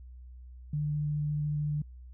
sine tone with vibrato, 149 Hz, D3, 25 cents sharp, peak -28 dBFS, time 0.73-1.82 s, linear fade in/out 5 ms, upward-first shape triangle, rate 14 Hz, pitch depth 10 cents each way, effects added 62 Hz sine -45 dBFS peak until 2.13 s

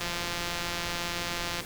click train, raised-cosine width 0.2 ms, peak -15 dBFS, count 277, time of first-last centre 0.01-1.605 s, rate 173 Hz, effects pink hiss -40 dBFS RMS until 1.65 s

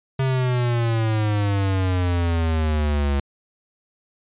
square exponential sweep, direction down, 134.4 to 69.3 Hz, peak -19 dBFS, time 0.19-3.2 s, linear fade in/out 5 ms, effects resampled to 8000 Hz

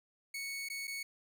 sawtooth tone with dropouts, 2217 Hz, C#7, in tune, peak -35 dBFS, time 0.34-1.03 s, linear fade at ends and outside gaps 5 ms, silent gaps 0.687-0.699 / 0.872-0.877 s, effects none

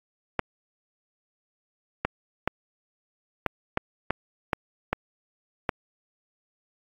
clicks, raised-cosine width 0.5 ms, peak -8 dBFS, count 9, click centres 0.393 / 2.05 / 2.476 / 3.463 / 3.774 / 4.106 / 4.532 / 4.93 / 5.692 s, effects AAC 64 kbps

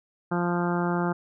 harmonic tone, 174.61 Hz, F3, in tune, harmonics 1 / 2 / 3 / 4 / 5 / 6 / 7 / 8 / 9, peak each -26 / -29 / -36 / -34 / -33 / -38 / -36 / -36 / -41 dBFS, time 0.31-1.13 s, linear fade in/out 10 ms, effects none

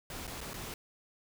pink noise with dropouts, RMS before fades -42 dBFS, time 0.1-0.74 s, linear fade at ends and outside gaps 2 ms, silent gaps 0.27-0.276 / 0.407-0.412 / 0.534-0.54 s, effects none

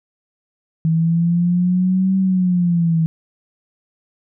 sine linear two-way sweep, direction up then down, 160.4 to 191.6 to 160.4 Hz, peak -13 dBFS, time 0.85-3.06 s, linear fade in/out 0 ms, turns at 2.17 s, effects none

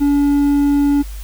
triangle tone, 285.6 Hz, D4, 48 cents flat, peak -9 dBFS, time 0-1.03 s, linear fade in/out 20 ms, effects added 50 Hz sine -26 dBFS peak until 1.23 s + white hiss -41 dBFS RMS until 1.23 s

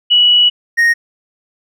sine / triangle tone pair in turn, 2936 / 1862.6 Hz, F#7 / A#6, -14 / -2 cents, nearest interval minor sixth, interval 788 cents, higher first, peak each -6 dBFS, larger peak neither, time 0.1-0.5 / 0.77-0.94 s, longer first, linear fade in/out 20 ms, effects none

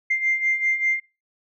sine beating tone pair, 2093 / 2098.1 Hz, C7 / C7, 0 / +4 cents, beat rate 5.1 Hz, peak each -25 / -20 dBFS, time 0.1-1 s, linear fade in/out 10 ms, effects noise-tail reverb RT60 0.3 s tail -25 dB re dry + tanh soft clip ceiling -12 dBFS

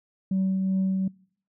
sine tone with tremolo, 190.2 Hz, F#3, 48 cents sharp, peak -19 dBFS, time 0.31-1.08 s, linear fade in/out 5 ms, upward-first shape triangle, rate 2.6 Hz, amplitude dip 35%, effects noise-tail reverb RT60 0.6 s tail -25 dB re dry + tanh soft clip ceiling -19 dBFS

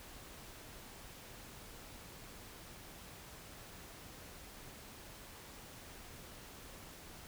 silence, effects pink hiss -53 dBFS RMS until 7.27 s

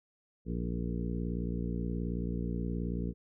harmonic tone with a mistuned harmonic, 58.7 Hz, A#1, 13 cents sharp, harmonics 1 / 2 / 3 / 4 / 5 / 6 / 7 / 8, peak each -36 / -41 / -36 / -40 / -43 / -47 / -46 / -48 dBFS, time 0.45-3.14 s, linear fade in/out 50 ms, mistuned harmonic 7, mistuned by +32 cents, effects none

